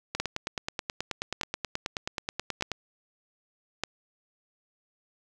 two click trains, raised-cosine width 0.2 ms, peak -11 / -13 dBFS, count 4 / 25, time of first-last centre 0.2-3.836 / 0.15-2.717 s, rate 0.825 / 9.35 Hz, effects none

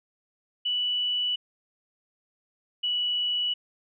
sine tone pair in turn, 2960 / 2945 Hz, F#7 / F#7, 0 / -9 cents, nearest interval unison, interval 9 cents, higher first, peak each -24 dBFS, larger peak neither, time 0.65-1.36 / 2.83-3.54 s, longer neither, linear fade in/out 10 ms, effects none

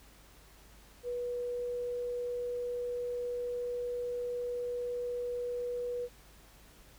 sine tone, 487.2 Hz, B4, 24 cents flat, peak -33 dBFS, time 1.03-6.09 s, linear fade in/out 50 ms, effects added 50 Hz sine -59 dBFS peak until 6.98 s + pink hiss -59 dBFS RMS until 6.98 s

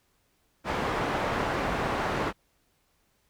white low-pass noise, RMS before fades -29 dBFS, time 0.64-2.33 s, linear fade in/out 50 ms, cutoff 1200 Hz, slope 12 dB/octave, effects pink hiss -70 dBFS RMS until 3.29 s

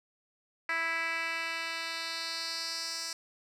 10% pulse tone with band-pass filter sweep, 329.6 Hz, E4, in tune, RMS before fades -35 dBFS, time 0.69-3.13 s, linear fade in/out 2 ms, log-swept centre 2000 to 6000 Hz, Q 2.5, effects none

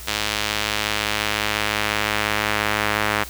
sawtooth tone with band-pass filter sweep, 105.7 Hz, G#2, 31 cents sharp, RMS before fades -23 dBFS, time 0.07-3.24 s, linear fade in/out 10 ms, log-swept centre 3700 to 1800 Hz, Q 1, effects added 60 Hz sine -38 dBFS peak until 3.29 s + white hiss -38 dBFS RMS until 3.29 s

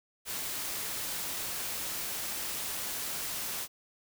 white noise, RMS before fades -36 dBFS, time 0.25-3.68 s, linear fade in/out 50 ms, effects none

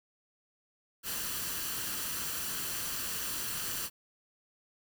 white noise with comb filter, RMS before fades -36 dBFS, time 1.03-3.9 s, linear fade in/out 50 ms, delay 0.68 ms, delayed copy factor +0.5, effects none

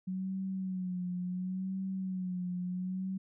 sine tone with vibrato, 185 Hz, F#3, in tune, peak -33 dBFS, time 0.07-3.18 s, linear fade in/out 10 ms, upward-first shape sine, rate 0.71 Hz, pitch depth 55 cents each way, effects none

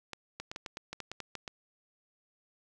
clicks, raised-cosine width 0.2 ms, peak -22 dBFS, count 12, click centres 0.133 / 0.4 / 0.515 / 0.561 / 0.662 / 0.771 / 0.93 / 1.003 / 1.116 / 1.203 / 1.353 / 1.478 s, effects none

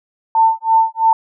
sine tone with tremolo, 896 Hz, A5, 31 cents sharp, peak -7 dBFS, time 0.35-1.13 s, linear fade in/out 2 ms, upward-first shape sine, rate 3 Hz, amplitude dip 100%, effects none

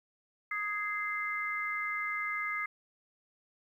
sine chord, Ab major, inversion second, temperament just, 1245.9 / 1661.2 / 2077 Hz, Eb6 / Ab6 / C7, +2 / 0 / -13 cents, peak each -37 / -40 / -34 dBFS, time 0.51-2.66 s, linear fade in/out 5 ms, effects 11-bit

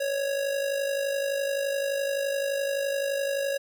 square tone with amplitude modulation, 554.4 Hz, C#5, in tune, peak -24 dBFS, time 0-3.58 s, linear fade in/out 10 ms, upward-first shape sine, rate 51.7 Hz, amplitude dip 55%, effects none

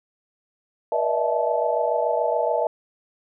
sine tone cluster, 480.4 / 589 / 636 / 663 / 869 Hz, B4 / D5 / D#5 / E5 / A5, -48 / +5 / +38 / +10 / -22 cents, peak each -26 dBFS, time 0.92-2.67 s, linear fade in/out 2 ms, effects none

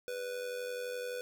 square tone with amplitude modulation, 493.9 Hz, B4, in tune, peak -35 dBFS, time 0.08-1.21 s, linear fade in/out 0 ms, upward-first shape sine, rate 91.7 Hz, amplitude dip 55%, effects none

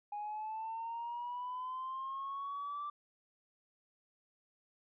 sine linear sweep, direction up, 823 to 1174.7 Hz, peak -37 dBFS, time 0.12-2.9 s, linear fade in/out 5 ms, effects tanh soft clip ceiling -35 dBFS

